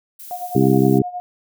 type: noise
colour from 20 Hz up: violet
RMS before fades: -37 dBFS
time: 0.19-0.99 s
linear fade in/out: 10 ms
type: tone with tremolo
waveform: sine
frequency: 717 Hz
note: F5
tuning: 45 cents sharp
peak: -23 dBFS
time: 0.31-1.2 s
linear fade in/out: 0 ms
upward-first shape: sine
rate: 9.6 Hz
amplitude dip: 75%
type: harmonic tone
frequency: 66.3 Hz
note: C2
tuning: 23 cents sharp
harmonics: 2 / 3 / 4 / 5 / 6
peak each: -18 / -18 / -18 / -18 / -18 dBFS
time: 0.55-1.02 s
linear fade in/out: 5 ms
effects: none